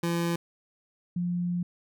25% pulse / sine tone pair in turn, 170.1 / 175.9 Hz, F3 / F3, -45 / +13 cents, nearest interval minor second, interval 58 cents, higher second, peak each -22 / -26 dBFS, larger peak first, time 0.03-0.36 / 1.16-1.63 s, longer second, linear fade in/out 5 ms, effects none

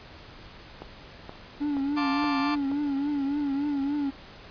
click train, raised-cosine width 1 ms, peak -24 dBFS, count 5, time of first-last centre 0.82-2.716 s, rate 2.11 Hz
triangle tone with vibrato, 283.7 Hz, C#4, 40 cents sharp, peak -23 dBFS, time 1.6-4.11 s, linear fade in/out 20 ms, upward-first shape triangle, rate 3.5 Hz, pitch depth 85 cents each way
sawtooth chord, D minor seventh, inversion first, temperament just, 704.8 / 881 / 1057.2 / 1174.7 Hz, F5 / A5 / C6 / D6, +16 / +2 / +18 / 0 cents, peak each -32 / -28 / -32 / -27 dBFS, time 1.96-2.56 s, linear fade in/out 20 ms
effects pink hiss -47 dBFS RMS until 4.5 s + resampled to 11025 Hz

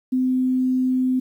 sine tone, 256.4 Hz, C4, 35 cents flat, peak -17 dBFS, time 0.12-1.2 s, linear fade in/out 10 ms, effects 9-bit

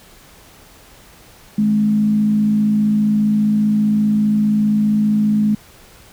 sine tone with frequency modulation, 211.4 Hz, G#3, 31 cents sharp, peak -12 dBFS, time 1.58-5.55 s, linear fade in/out 5 ms, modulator 55.1 Hz, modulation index 0.32, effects pink hiss -45 dBFS RMS until 6.12 s

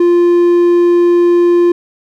triangle tone, 348.3 Hz, F4, 5 cents flat, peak -4 dBFS, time 0-1.72 s, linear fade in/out 5 ms, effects none

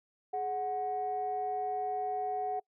sine tone pair together, 420.1 / 740 Hz, G#4 / F#5, +20 / 0 cents, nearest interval minor seventh, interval 980 cents, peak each -37 / -31 dBFS, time 0.33-2.6 s, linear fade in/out 10 ms, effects noise-tail reverb RT60 0.1 s tail -25 dB re dry + tanh soft clip ceiling -25 dBFS

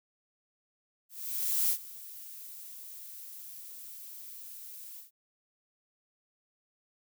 violet noise with ADSR envelope, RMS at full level -27 dBFS, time 1.09-5.11 s, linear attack 610 ms, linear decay 78 ms, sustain -19 dB, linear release 140 ms, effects none

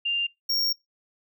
sine / square tone pair in turn, 2794 / 5541 Hz, F7 / F8, 0 / -15 cents, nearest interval octave, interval 1185 cents, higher second, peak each -23 / -23 dBFS, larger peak neither, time 0.05-0.27 / 0.49-0.73 s, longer second, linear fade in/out 10 ms, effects noise-tail reverb RT60 0.2 s tail -25 dB re dry

